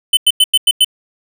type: tone bursts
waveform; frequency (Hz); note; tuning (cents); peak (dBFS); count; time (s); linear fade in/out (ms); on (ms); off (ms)
square; 3036; F#7; +44; -7; 6; 0.13-0.846; 5; 41; 94
effects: 8-bit